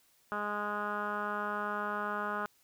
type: tone with low-pass filter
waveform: 10% pulse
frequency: 207.5 Hz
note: G#3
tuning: 1 cent flat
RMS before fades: -35 dBFS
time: 0.32-2.46 s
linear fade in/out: 0 ms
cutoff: 1400 Hz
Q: 4.7
effects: white hiss -68 dBFS RMS until 2.63 s